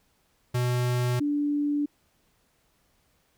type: tone pair in turn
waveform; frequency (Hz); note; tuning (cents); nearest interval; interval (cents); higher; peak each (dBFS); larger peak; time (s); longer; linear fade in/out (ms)
square / sine; 123.47 / 291.4; B2 / D4; 0 / -13; octave + minor third; 1487; second; -24 / -23; second; 0.54-1.2 / 1.2-1.86; neither; 10
effects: pink hiss -68 dBFS RMS until 3.37 s